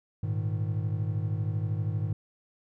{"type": "chord", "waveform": "triangle", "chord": "Ab suspended second", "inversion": "none", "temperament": "equal", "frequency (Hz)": [103.83, 116.54, 155.56], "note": ["Ab2", "Bb2", "Eb3"], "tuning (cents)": [0, 0, 0], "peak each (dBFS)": [-27, -32, -32], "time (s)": [0.23, 2.13], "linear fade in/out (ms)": 5, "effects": []}